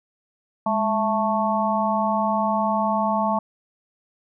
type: harmonic tone with a mistuned harmonic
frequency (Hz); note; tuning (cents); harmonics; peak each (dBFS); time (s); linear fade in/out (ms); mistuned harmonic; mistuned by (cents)
220.2; A3; +2; 1 / 3 / 4 / 5; -25 / -25 / -23 / -26; 0.66-3.39; 5; 1; -92
effects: none